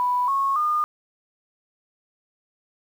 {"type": "tone with pitch steps", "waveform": "sine", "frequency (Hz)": [987.8, 1096, 1216.1], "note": ["B5", "C#6", "D#6"], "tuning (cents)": [0, -20, -40], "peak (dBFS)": -19, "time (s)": [0, 0.84], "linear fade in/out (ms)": 0, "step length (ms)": 280, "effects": ["8-bit"]}